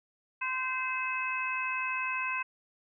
harmonic tone, 516 Hz, C5, 24 cents flat, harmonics 2 / 3 / 4 / 5, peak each -35 / -37 / -40 / -33 dBFS, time 0.41-2.43 s, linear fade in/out 10 ms, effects none

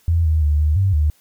sine tone with pitch steps, 83.7 / 78.7 / 74.4 / 76.1 / 96.8 / 75.5 Hz, E2 / D#2 / D2 / D#2 / G2 / D2, +27 / +20 / +23 / -38 / -21 / +48 cents, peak -13 dBFS, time 0.08-1.1 s, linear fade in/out 0 ms, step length 170 ms, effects white hiss -57 dBFS RMS until 1.2 s

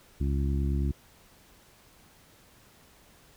harmonic tone, 69.3 Hz, C#2, in tune, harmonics 1 / 2 / 3 / 4 / 5, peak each -26 / -32 / -36 / -38 / -40 dBFS, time 0.2-0.92 s, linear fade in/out 10 ms, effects pink hiss -58 dBFS RMS until 3.36 s

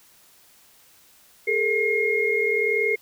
sine tone cluster, 413.1 / 453.9 / 2143 Hz, G#4 / A#4 / C7, -9 / -46 / +41 cents, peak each -25 / -25 / -22 dBFS, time 1.47-2.96 s, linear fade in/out 10 ms, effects white hiss -55 dBFS RMS until 3.01 s

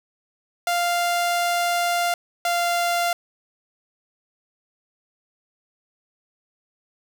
sawtooth tone pair in turn, 697 / 694.3 Hz, F5 / F5, -4 / -10 cents, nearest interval unison, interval 6 cents, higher first, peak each -16 dBFS, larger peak neither, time 0.67-2.14 / 2.45-3.13 s, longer first, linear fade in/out 2 ms, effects none

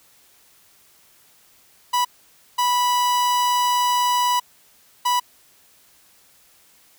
45% pulse tone bursts at uneven times, 984 Hz, B5, 7 cents flat, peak -17 dBFS, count 3, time 1.93-2.05 / 2.58-4.4 / 5.05-5.2 s, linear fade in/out 10 ms, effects white hiss -55 dBFS RMS until 6.98 s

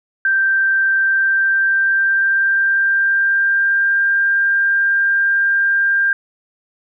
sine tone with pitch glide, 1568 to 1594.5 Hz, G6 to G6, 0 to +29 cents, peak -12 dBFS, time 0.25-6.13 s, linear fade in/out 2 ms, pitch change +29 cents, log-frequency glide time 0.98-4.03 s, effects none

